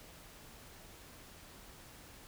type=silence; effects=pink hiss -55 dBFS RMS until 2.27 s